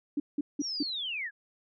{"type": "tone bursts", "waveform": "sine", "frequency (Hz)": 290, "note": "D4", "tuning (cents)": -22, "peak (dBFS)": -26, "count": 4, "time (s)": [0.17, 0.83], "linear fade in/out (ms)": 5, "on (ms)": 30, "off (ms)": 180}
{"type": "linear sweep", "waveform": "sine", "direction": "down", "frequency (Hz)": [5910, 1599], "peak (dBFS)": -32, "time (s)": [0.6, 1.31], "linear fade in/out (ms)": 50}
{"effects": []}